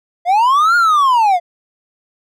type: linear two-way sweep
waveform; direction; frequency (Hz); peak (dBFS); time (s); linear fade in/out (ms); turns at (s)
triangle; up then down; 674 to 1435 to 674; -7; 0.25-1.4; 50; 0.76
effects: none